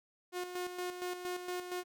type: tone with tremolo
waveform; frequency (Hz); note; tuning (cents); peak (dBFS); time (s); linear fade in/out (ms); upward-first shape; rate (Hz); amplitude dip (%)
sawtooth; 359.6; F#4; -49; -32; 0.32-1.84; 50; square; 4.3; 55
effects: none